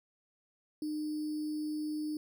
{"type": "tone with sample-and-hold", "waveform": "sine", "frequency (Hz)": 304.1, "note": "D#4", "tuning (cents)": -40, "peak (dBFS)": -33, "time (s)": [0.82, 2.17], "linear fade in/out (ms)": 2, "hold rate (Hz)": 4900, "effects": []}